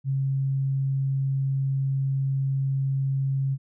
sine tone, 135.7 Hz, C#3, 36 cents flat, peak -22 dBFS, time 0.04-3.58 s, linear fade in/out 50 ms, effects none

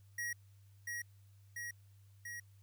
square tone with echo, 1900 Hz, A#6, 33 cents sharp, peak -38 dBFS, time 0.18-0.33 s, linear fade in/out 5 ms, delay 690 ms, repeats 3, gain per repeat -2 dB, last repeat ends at 2.4 s, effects added 99 Hz sine -59 dBFS peak until 2.62 s + white hiss -75 dBFS RMS until 2.62 s

